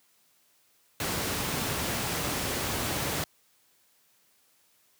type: noise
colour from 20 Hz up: pink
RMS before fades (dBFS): -30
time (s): 1-3.24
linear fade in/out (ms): 2
effects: white hiss -66 dBFS RMS until 4.99 s + high-pass 80 Hz 12 dB/octave